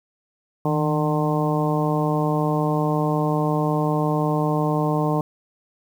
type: harmonic tone with a mistuned harmonic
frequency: 150.9 Hz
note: D3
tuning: 47 cents sharp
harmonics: 1 / 2 / 3 / 4 / 5 / 6 / 7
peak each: -22 / -25 / -27 / -28 / -29 / -30 / -30 dBFS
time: 0.65-5.21 s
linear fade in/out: 2 ms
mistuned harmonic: 1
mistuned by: +63 cents
effects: 8-bit